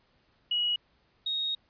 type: tone pair in turn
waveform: sine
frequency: 2909 / 3750 Hz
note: F#7 / A#7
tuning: -30 / +10 cents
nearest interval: major third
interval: 440 cents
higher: second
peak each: -25 / -28 dBFS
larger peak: first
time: 0.51-0.76 / 1.26-1.55 s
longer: second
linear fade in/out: 5 ms
effects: pink hiss -68 dBFS RMS until 1.69 s + resampled to 11025 Hz